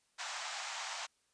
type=band-pass noise; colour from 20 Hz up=pink; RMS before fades=-42 dBFS; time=0.18-1.07 s; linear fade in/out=20 ms; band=690 to 7800 Hz; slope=48 dB/octave; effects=white hiss -75 dBFS RMS until 1.33 s + resampled to 22050 Hz